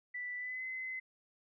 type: tone with pitch glide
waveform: sine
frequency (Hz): 1975.5 to 2043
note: B6 to C7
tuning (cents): 0 to -42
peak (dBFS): -38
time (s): 0.14-1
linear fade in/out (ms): 10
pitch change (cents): +58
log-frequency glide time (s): 0.37-0.64
effects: none